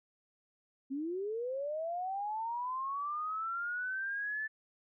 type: linear sweep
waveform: sine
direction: up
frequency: 260.3 to 1760 Hz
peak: -34 dBFS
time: 0.9-4.48 s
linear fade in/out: 20 ms
effects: none